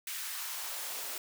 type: noise with high-pass filter sweep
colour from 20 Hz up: white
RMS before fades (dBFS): -39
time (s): 0.07-1.18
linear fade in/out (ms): 2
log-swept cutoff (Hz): 1800 to 350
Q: 1.2
effects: none